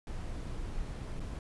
brown noise with dropouts, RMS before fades -38 dBFS, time 0.07-1.39 s, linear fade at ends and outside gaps 1 ms, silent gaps 1.196-1.203 s, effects resampled to 24000 Hz

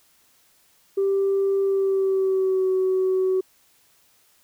sine tone with pitch glide, 392 to 375.2 Hz, G4 to F#4, 0 to +24 cents, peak -17 dBFS, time 0.97-3.41 s, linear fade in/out 10 ms, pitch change -76 cents, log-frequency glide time 1.62-2.69 s, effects tanh soft clip ceiling -15 dBFS + white hiss -60 dBFS RMS until 4.43 s

